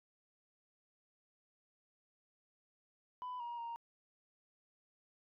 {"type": "tone with pitch steps", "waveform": "sine", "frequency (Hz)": [998, 949, 933], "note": ["B5", "A#5", "A#5"], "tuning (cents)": [18, 31, 1], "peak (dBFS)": -39, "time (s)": [3.22, 3.76], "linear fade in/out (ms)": 0, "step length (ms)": 180, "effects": ["tanh soft clip ceiling -39 dBFS"]}